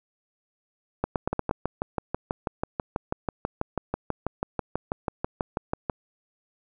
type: two click trains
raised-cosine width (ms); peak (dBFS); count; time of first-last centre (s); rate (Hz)
1; -12 / -10; 29 / 5; 1.33-5.898 / 1.04-1.511; 6.13 / 8.49
effects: none